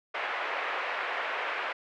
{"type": "band-pass noise", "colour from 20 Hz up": "white", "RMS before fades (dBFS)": -33, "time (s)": [0.14, 1.73], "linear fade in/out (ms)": 10, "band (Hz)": [470, 2300], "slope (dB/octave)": 24, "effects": []}